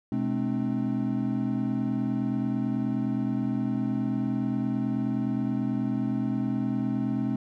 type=tone cluster; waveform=triangle; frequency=125.9 / 214.1 / 263.6 / 303.2 Hz; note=B2 / A3 / C4 / D#4; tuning=+34 / -47 / +13 / -45 cents; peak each=-31 / -27 / -27 / -33 dBFS; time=0.12-7.36 s; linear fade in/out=2 ms; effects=none